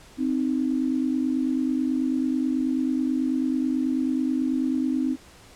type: tone pair together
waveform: sine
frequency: 260 / 309.2 Hz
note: C4 / D#4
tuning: -11 / -11 cents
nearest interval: minor third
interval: 300 cents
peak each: -23 / -26 dBFS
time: 0.17-5.17 s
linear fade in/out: 50 ms
effects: pink hiss -50 dBFS RMS until 5.55 s + low-pass 10000 Hz 12 dB/octave